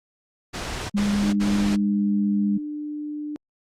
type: noise bursts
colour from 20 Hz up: pink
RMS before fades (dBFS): -30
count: 3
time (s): 0.53-1.766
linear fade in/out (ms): 20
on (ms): 370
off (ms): 63
type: tone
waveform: sine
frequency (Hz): 203.9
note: G#3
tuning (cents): -32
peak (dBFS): -19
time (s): 0.94-2.58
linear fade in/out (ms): 10
type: tone with pitch glide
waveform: sine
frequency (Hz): 302.8 to 298.1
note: D#4 to D4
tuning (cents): -47 to +26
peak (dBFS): -28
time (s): 1.23-3.36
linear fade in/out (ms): 0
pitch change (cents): -27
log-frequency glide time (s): 1.87-2.45
effects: low-pass 7000 Hz 12 dB/octave + Opus 48 kbps